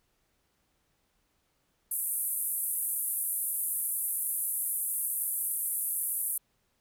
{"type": "band-pass noise", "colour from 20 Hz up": "white", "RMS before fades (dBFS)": -32, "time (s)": [1.91, 6.38], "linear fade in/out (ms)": 5, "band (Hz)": [9600, 13000], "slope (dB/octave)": 48, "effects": ["pink hiss -74 dBFS RMS until 6.8 s"]}